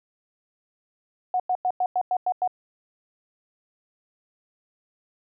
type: tone bursts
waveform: sine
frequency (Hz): 733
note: F#5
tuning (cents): -16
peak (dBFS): -20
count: 8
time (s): 1.34-2.476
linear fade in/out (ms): 2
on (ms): 58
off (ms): 96
effects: none